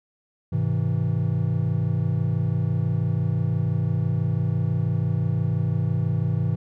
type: chord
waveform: triangle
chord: Ab augmented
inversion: none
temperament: just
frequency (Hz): 103.83 / 129.78 / 162.23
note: Ab2 / C3 / E3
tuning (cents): 0 / -14 / -27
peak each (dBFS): -23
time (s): 0.52-6.56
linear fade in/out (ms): 10
effects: none